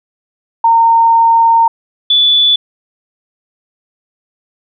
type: tone pair in turn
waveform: sine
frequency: 917 / 3462 Hz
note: A#5 / A7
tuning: -29 / -29 cents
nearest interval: octave + major seventh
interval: 2300 cents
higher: second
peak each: -5 / -6 dBFS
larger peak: first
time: 0.64-1.68 / 2.1-2.56 s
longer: first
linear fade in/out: 5 ms
effects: none